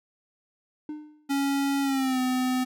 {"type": "tone with exponential decay", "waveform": "triangle", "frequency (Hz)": 302.3, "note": "D#4", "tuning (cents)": -50, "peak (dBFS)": -28, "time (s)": [0.89, 1.35], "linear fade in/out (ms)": 2, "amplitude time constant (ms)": 99}
{"type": "tone with pitch glide", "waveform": "square", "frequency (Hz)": [277.9, 254.8], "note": ["C#4", "C4"], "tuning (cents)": [4, -46], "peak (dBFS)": -24, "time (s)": [1.29, 2.65], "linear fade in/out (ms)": 20, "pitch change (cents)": -150, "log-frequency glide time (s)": [1.82, 2.2]}
{"effects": []}